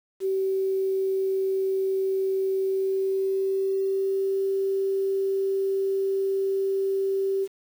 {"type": "tone with pitch glide", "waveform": "sine", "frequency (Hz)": [383.7, 388.6], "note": ["G4", "G4"], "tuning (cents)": [-37, -15], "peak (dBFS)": -22, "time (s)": [0.2, 7.48], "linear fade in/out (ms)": 50, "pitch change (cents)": 22, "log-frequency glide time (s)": [2.61, 4.45], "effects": ["8-bit"]}